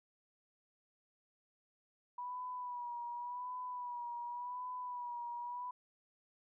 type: tone with vibrato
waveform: sine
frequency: 977 Hz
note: B5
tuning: 19 cents flat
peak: -40 dBFS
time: 2.18-5.71 s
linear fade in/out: 5 ms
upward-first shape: sine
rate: 0.89 Hz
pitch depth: 42 cents each way
effects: none